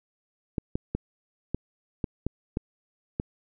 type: clicks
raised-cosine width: 3 ms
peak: -14 dBFS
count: 8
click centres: 0.582 / 0.755 / 0.95 / 1.546 / 2.042 / 2.266 / 2.571 / 3.199 s
effects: none